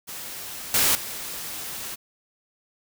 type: noise with level steps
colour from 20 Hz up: white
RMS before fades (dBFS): -36 / -20 / -34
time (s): 0.07-1.96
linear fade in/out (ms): 20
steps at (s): 0.74 / 0.95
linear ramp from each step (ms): 2
effects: none